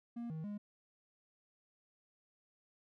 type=tone with pitch steps; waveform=triangle; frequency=235.8 / 158.5 / 206.3 Hz; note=A#3 / D#3 / G#3; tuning=+20 / +32 / -11 cents; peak=-38 dBFS; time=0.16-0.58 s; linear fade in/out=10 ms; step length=140 ms; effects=none